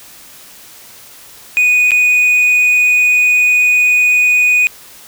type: tone with dropouts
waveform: triangle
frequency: 2477 Hz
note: D#7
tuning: 8 cents flat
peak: -6 dBFS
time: 1.57-4.67 s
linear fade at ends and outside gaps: 0 ms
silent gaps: 1.908-1.917 s
effects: white hiss -38 dBFS RMS until 5.07 s